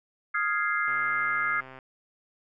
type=chord; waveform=sine; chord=F minor seventh; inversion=third; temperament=equal; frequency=1244.5 / 1396.9 / 1661.2 / 2093 Hz; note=Eb6 / F6 / Ab6 / C7; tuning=0 / 0 / 0 / 0 cents; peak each=-30 dBFS; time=0.34-1.61 s; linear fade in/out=10 ms
type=click train; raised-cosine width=0.5 ms; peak=-30 dBFS; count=120; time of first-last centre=0.88-1.788 s; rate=131 Hz
effects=none